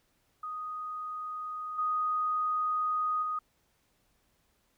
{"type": "tone with level steps", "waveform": "sine", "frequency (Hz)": 1244.5, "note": "D#6", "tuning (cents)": 0, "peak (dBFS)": [-35, -27, -30], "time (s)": [0.43, 3.39], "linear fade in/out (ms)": 5, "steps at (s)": [1.78, 3.22], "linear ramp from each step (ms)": 10, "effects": ["pink hiss -72 dBFS RMS until 4.77 s"]}